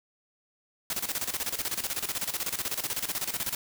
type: noise with tremolo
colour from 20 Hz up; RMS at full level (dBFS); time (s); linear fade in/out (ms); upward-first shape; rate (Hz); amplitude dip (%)
white; -30; 0.9-3.55; 2; square; 16; 75
effects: none